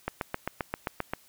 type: click train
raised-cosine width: 0.5 ms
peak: -14 dBFS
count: 9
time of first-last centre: 0.08-1.135 s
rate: 7.58 Hz
effects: white hiss -59 dBFS RMS until 1.28 s